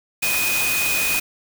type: tone in noise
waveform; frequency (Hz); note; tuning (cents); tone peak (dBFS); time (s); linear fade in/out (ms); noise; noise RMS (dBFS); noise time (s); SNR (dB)
sine; 2489; D#7; 0; -21; 0.22-1.2; 10; white; -23; 0.22-1.2; -1
effects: none

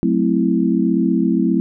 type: chord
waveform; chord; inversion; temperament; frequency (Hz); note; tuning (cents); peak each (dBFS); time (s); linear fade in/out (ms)
sine; F# half-diminished seventh; none; equal; 185 / 220 / 261.6 / 329.6; F#3 / A3 / C4 / E4; 0 / 0 / 0 / 0; -19; 0.03-1.6; 0
effects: none

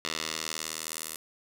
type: tone with band-pass filter sweep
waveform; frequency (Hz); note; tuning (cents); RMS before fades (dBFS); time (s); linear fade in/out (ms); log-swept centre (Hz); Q
10% pulse; 79.5; D#2; +38; -36; 0.05-1.16; 0; 3900 to 11000; 0.98
effects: none

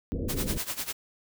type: low-pass noise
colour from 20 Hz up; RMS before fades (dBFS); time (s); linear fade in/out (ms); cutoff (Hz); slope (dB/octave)
pink; -31; 0.12-0.58; 0; 510; 48
type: noise with tremolo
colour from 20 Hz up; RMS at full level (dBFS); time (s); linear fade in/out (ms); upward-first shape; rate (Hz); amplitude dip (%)
white; -31; 0.28-0.93; 20; sine; 10; 85
effects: none

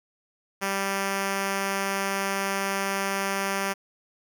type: tone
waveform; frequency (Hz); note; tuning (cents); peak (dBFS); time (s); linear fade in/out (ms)
5% pulse; 196; G3; 0; -14; 0.61-3.74; 20
effects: none

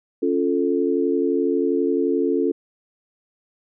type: chord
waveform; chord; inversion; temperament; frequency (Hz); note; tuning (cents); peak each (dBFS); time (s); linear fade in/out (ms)
sine; Db augmented; none; equal; 277.2 / 349.2 / 440; Db4 / F4 / A4; 0 / 0 / 0; -22; 0.22-2.52; 10
effects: none

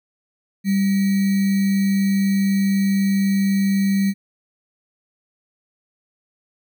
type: tone with sample-and-hold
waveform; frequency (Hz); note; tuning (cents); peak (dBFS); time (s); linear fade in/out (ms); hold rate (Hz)
sine; 196; G3; 0; -15; 0.64-4.14; 50; 2100
effects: none

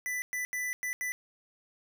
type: tone bursts at uneven times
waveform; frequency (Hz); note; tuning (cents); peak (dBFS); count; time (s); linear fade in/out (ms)
square; 1989; B6; +12; -32; 5; 0.06-0.22 / 0.33-0.45 / 0.53-0.73 / 0.83-0.93 / 1.01-1.12; 0
effects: none

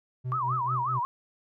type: tone with tremolo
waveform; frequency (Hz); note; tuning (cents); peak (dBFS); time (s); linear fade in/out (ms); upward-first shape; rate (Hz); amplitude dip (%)
triangle; 126.7; B2; +45; -26; 0.24-1; 20; triangle; 4.5; 85
type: tone with vibrato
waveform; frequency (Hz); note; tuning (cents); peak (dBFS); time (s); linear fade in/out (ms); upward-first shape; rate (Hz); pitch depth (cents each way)
sine; 1108.7; C#6; 0; -26; 0.32-1.05; 0; sine; 5.5; 280
effects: none

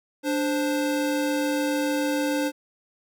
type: tone pair together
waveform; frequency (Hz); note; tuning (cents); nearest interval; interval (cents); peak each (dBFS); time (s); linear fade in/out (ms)
square; 293.7 / 523.3; D4 / C5; 0 / 0; minor seventh; 1000; -25 / -28; 0.23-2.52; 50
effects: none

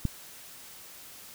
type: click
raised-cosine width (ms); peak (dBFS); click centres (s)
5; -14; 0.053
effects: white hiss -48 dBFS RMS until 1.34 s

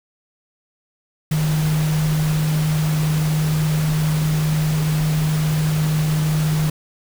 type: tone in noise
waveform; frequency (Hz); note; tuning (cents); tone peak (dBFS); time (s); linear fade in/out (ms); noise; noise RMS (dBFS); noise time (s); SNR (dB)
sine; 154.4; D#3; -13; -16; 1.31-6.7; 5; pink; -29; 1.31-6.7; +10
effects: none

